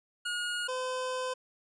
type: tone pair in turn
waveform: 25% pulse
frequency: 1438 / 510.8 Hz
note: F#6 / C5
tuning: -50 / -42 cents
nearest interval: octave + tritone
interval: 1792 cents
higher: first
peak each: -28 dBFS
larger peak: neither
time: 0.25-0.68 / 0.68-1.34 s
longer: second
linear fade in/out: 10 ms
effects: resampled to 22050 Hz